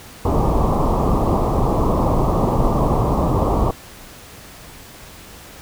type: low-pass noise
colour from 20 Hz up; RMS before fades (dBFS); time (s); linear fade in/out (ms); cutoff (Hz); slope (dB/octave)
pink; -17; 0.25-3.71; 2; 1200; 96
effects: pink hiss -40 dBFS RMS until 5.61 s